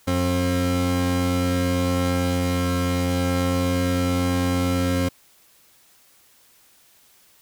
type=tone pair together; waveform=30% pulse; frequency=89 / 266.7 Hz; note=F2 / C4; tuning=+33 / +33 cents; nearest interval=octave + perfect fifth; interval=1900 cents; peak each=-20 dBFS; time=0.07-5.09 s; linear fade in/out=10 ms; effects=white hiss -56 dBFS RMS until 7.41 s